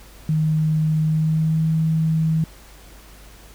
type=tone with pitch glide; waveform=sine; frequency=156 to 159.65 Hz; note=D#3 to D#3; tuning=+5 to +45 cents; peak=-16 dBFS; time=0.29-2.44 s; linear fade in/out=2 ms; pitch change=+40 cents; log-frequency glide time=0.99-1.68 s; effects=added 50 Hz sine -44 dBFS peak until 3.54 s + pink hiss -47 dBFS RMS until 3.54 s